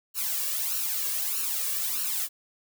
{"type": "noise with flanger", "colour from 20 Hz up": "blue", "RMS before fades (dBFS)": -29, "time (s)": [0.14, 2.29], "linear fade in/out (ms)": 50, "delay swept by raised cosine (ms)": [0.71, 1.81], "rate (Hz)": 1.6, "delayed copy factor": 0.8, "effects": []}